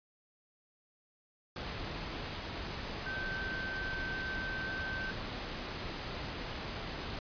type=tone in noise; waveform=sine; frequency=1546 Hz; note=G6; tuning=24 cents flat; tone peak=-37 dBFS; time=3.06-5.11 s; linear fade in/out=2 ms; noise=pink; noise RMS=-40 dBFS; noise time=1.56-7.19 s; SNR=0 dB; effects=resampled to 11025 Hz